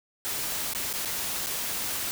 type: noise with dropouts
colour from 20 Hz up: white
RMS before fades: -31 dBFS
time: 0.25-2.11 s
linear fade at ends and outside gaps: 0 ms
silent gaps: 0.734-0.749 / 0.929-0.937 / 1.05-1.056 / 1.462-1.469 s
effects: none